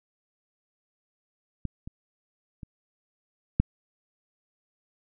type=clicks; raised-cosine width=5 ms; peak=-18 / -26 / -27 / -7 dBFS; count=4; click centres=1.653 / 1.875 / 2.632 / 3.6 s; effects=none